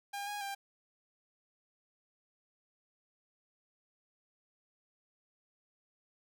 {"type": "tone with pitch steps", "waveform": "sawtooth", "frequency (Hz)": [805, 824, 794], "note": ["G5", "G#5", "G5"], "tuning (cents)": [46, -14, 22], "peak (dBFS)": -34, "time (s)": [0.13, 0.55], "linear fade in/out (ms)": 10, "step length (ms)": 140, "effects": []}